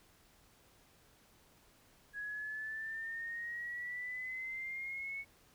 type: exponential sweep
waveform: sine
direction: up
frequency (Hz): 1661.2 to 2217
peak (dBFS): -39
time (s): 2.13-5.25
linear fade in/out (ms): 50
effects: pink hiss -66 dBFS RMS until 5.54 s